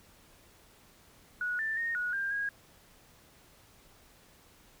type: tone with pitch steps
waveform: sine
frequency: 1462 / 1774 / 1849 / 1458 / 1595 / 1638 Hz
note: F#6 / A6 / A#6 / F#6 / G6 / G#6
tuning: -21 / +14 / -15 / -26 / +30 / -24 cents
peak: -30 dBFS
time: 1.41-2.49 s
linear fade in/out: 2 ms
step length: 180 ms
effects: pink hiss -60 dBFS RMS until 4.8 s